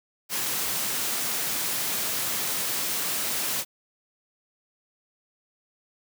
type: high-pass noise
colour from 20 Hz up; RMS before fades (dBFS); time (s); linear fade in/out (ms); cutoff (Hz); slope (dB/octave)
white; -28; 0.29-3.65; 50; 100; 48
effects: none